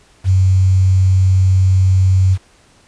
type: tone with quantisation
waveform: sine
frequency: 94 Hz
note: F#2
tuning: 28 cents sharp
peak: -8 dBFS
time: 0.24-2.38 s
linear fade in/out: 50 ms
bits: 6
effects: pink hiss -50 dBFS RMS until 2.87 s + resampled to 22050 Hz